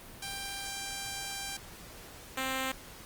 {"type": "tone pair in turn", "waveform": "5% pulse", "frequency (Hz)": [790, 263.1], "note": ["G5", "C4"], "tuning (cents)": [13, 10], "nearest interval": "octave + perfect fifth", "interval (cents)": 1903, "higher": "first", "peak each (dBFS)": [-25, -20], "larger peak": "second", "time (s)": [[0.22, 1.57], [2.37, 2.72]], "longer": "first", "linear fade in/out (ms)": 5, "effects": ["pink hiss -49 dBFS RMS until 3.05 s", "Opus 32 kbps"]}